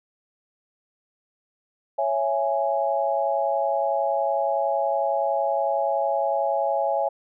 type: chord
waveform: sine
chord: C# minor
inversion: none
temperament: just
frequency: 554.4 / 665.2 / 831.5 Hz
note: C#5 / E5 / G#5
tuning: 0 / +16 / +2 cents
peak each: -25 dBFS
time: 1.98-7.09 s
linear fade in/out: 10 ms
effects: none